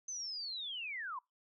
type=linear sweep; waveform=sine; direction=down; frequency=6250 to 958 Hz; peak=-39 dBFS; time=0.08-1.19 s; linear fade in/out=5 ms; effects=noise-tail reverb RT60 0.2 s tail -25 dB re dry